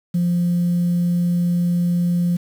sine tone, 174.61 Hz, F3, in tune, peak -14 dBFS, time 0.14-2.37 s, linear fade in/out 10 ms, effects tanh soft clip ceiling -13 dBFS + 7-bit

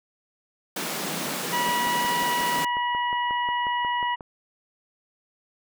pink high-pass noise, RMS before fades -30 dBFS, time 0.76-2.65 s, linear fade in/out 5 ms, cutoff 150 Hz, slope 96 dB/octave
harmonic tone, 970 Hz, B5, 31 cents flat, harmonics 1 / 2 / 3, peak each -24 / -30 / -34 dBFS, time 1.52-4.16 s, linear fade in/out 20 ms
click train, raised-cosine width 1 ms, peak -23 dBFS, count 15, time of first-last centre 1.69-4.208 s, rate 5.56 Hz
effects none

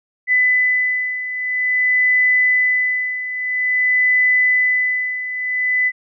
sine beating tone pair, 2002 / 2002.5 Hz, B6 / B6, +23 / +23 cents, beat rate 0.5 Hz, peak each -20 / -15 dBFS, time 0.27-5.92 s, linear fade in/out 50 ms, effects none

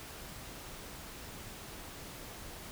silence, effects pink hiss -47 dBFS RMS until 2.71 s

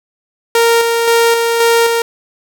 sawtooth tone with tremolo, 463.9 Hz, A#4, 8 cents flat, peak -4 dBFS, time 0.55-2.02 s, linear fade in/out 2 ms, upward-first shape square, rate 1.9 Hz, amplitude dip 35%, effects none

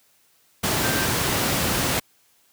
sine tone in noise, 1568 Hz, G6, in tune, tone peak -28 dBFS, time 0.83-1.06 s, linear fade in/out 10 ms, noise pink, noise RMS -22 dBFS, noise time 0.63-2 s, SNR -9 dB, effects white hiss -61 dBFS RMS until 2.52 s + high-pass 80 Hz 12 dB/octave

